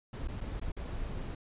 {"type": "noise with dropouts", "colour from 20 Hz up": "brown", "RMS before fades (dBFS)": -37, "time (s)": [0.13, 1.35], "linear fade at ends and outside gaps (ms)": 5, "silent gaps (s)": [[0.275, 0.283], [0.406, 0.41], [0.599, 0.614], [0.719, 0.766]], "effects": ["resampled to 8000 Hz"]}